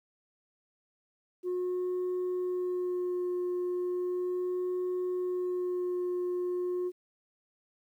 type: tone with vibrato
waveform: sine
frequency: 360.8 Hz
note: F#4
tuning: 44 cents flat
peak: -27 dBFS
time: 1.43-6.92 s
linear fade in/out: 50 ms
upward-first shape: sine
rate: 0.36 Hz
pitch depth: 13 cents each way
effects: tanh soft clip ceiling -28 dBFS + 11-bit